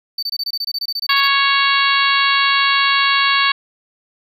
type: tone bursts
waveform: triangle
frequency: 4567 Hz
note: D8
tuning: 49 cents flat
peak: -18 dBFS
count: 16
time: 0.18-1.277 s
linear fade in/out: 5 ms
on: 47 ms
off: 23 ms
type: harmonic tone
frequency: 554.4 Hz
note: C#5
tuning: in tune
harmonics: 2 / 3 / 4 / 5 / 6 / 7 / 8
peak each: -17 / -19 / -20 / -21 / -22 / -22 / -23 dBFS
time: 1.09-3.52 s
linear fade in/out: 5 ms
effects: none